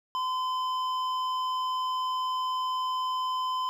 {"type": "tone with hard clipping", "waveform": "sine", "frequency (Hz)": 1022, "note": "C6", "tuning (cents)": -41, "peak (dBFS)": -29, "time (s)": [0.15, 3.69], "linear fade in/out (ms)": 0, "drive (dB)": 9, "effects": []}